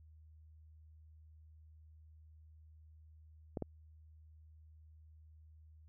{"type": "clicks", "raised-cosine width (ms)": 2, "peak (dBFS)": -25, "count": 2, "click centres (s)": [3.572, 3.623], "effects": ["added 78 Hz sine -57 dBFS peak until 5.88 s"]}